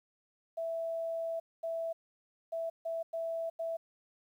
sine tone bursts at uneven times, 660 Hz, E5, 2 cents sharp, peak -33 dBFS, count 6, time 0.57-1.4 / 1.63-1.93 / 2.52-2.7 / 2.85-3.03 / 3.13-3.5 / 3.59-3.77 s, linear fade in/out 10 ms, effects 11-bit

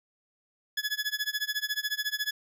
20% pulse tone with tremolo, 1700 Hz, G#6, 40 cents sharp, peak -21 dBFS, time 0.77-2.31 s, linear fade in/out 5 ms, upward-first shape sine, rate 14 Hz, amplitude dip 95%, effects none

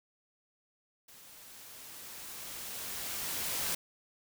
white noise with level ramp, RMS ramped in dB -55 to -33 dBFS, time 1.08-3.75 s, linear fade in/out 5 ms, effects none

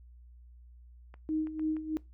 clicks, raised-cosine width 0.5 ms, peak -36 dBFS, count 4, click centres 1.141 / 1.471 / 1.595 / 1.767 s
sine tone with tremolo, 312.2 Hz, D#4, 6 cents sharp, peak -27 dBFS, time 1.29-1.97 s, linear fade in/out 0 ms, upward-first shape sine, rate 3.2 Hz, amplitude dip 75%
effects noise-tail reverb RT60 0.2 s tail -21 dB re dry + added 60 Hz sine -51 dBFS peak until 2.13 s

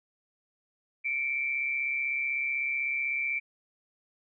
sine tone pair together, 2200 / 2336 Hz, C#7 / D7, -14 / -10 cents, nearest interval minor second, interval 104 cents, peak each -36 / -28 dBFS, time 1.04-3.4 s, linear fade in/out 20 ms, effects none

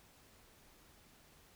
silence, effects pink hiss -64 dBFS RMS until 1.55 s

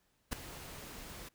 pink noise with ADSR envelope, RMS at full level -34 dBFS, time 0.31-1.29 s, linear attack 19 ms, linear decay 4 ms, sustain -14 dB, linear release 11 ms, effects pink hiss -75 dBFS RMS until 1.34 s

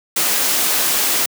white noise, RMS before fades -17 dBFS, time 0.16-1.26 s, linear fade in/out 5 ms, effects high-pass 200 Hz 12 dB/octave

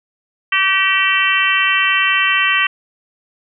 harmonic tone, 385.1 Hz, G4, 31 cents flat, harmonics 3 / 4 / 5 / 6 / 7 / 8, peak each -20 / -21 / -17 / -22 / -17 / -21 dBFS, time 0.52-2.67 s, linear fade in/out 5 ms, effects none

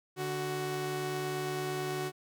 sawtooth tone pair together, 146.83 / 371.8 Hz, D3 / F#4, 0 / +8 cents, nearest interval octave + major third, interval 1608 cents, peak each -34 / -30 dBFS, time 0.16-2.12 s, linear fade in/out 50 ms, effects none

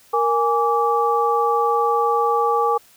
sine tone cluster, 466.5 / 827 / 1159 Hz, A#4 / G#5 / D6, +1 / -8 / -23 cents, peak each -20 dBFS, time 0.13-2.78 s, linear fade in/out 10 ms, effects white hiss -52 dBFS RMS until 2.96 s

